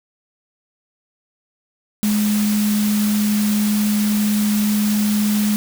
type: tone in noise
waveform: sine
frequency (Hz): 209.7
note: G#3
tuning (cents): +17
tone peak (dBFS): -15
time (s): 2.03-5.56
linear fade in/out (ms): 0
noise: white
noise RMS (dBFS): -27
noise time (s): 2.03-5.56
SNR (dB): +9
effects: none